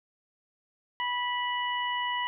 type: harmonic tone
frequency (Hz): 981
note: B5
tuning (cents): -12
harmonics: 1 / 2 / 3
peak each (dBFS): -30 / -33 / -35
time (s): 1-2.27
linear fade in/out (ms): 0
effects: none